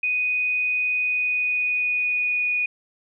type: tone with pitch glide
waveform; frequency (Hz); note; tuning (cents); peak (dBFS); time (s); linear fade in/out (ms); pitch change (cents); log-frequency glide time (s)
sine; 2489 to 2466; D#7 to D#7; 0 to -16; -20; 0.03-2.66; 5; -16; 0.98-2.49
effects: none